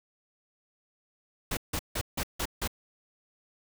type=noise bursts; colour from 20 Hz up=pink; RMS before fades=-31 dBFS; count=6; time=1.51-2.676 s; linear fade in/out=5 ms; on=61 ms; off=160 ms; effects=none